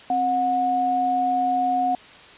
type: tone pair together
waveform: sine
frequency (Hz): 264.3 / 728.4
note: C4 / F#5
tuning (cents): +18 / -27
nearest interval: octave + tritone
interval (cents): 1755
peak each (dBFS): -28 / -19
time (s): 0.1-1.95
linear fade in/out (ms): 2
effects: white hiss -45 dBFS RMS until 2.37 s + resampled to 8000 Hz